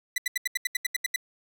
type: tone bursts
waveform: sawtooth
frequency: 1986 Hz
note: B6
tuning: 9 cents sharp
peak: -20 dBFS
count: 11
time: 0.16-1.161 s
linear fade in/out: 5 ms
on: 21 ms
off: 77 ms
effects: none